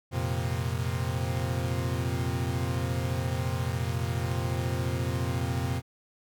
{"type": "chord", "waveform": "40% pulse", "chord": "F suspended fourth", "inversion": "none", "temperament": "equal", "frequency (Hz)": [87.31, 116.54, 130.81], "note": ["F2", "Bb2", "C3"], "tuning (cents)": [0, 0, 0], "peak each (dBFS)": -31, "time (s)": [0.11, 5.82], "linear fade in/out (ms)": 50, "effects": []}